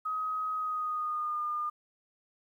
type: tone with pitch glide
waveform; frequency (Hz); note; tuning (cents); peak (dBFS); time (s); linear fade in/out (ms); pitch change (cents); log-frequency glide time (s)
sine; 1263 to 1210.9; D#6 to D#6; +26 to -47; -30; 0.05-1.7; 10; -73; 0.53-1.42
effects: 11-bit